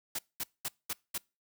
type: noise bursts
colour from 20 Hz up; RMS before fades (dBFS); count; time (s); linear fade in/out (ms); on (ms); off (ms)
white; -35; 5; 0.15-1.18; 5; 38; 210
effects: noise-tail reverb RT60 0.3 s tail -26 dB re dry